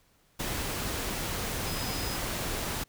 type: tone in noise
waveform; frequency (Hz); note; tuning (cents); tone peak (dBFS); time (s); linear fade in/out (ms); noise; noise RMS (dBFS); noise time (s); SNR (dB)
sine; 5040; D#8; +21; -40; 1.66-2.17; 10; pink; -33; 0.39-2.84; -10
effects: pink hiss -66 dBFS RMS until 2.88 s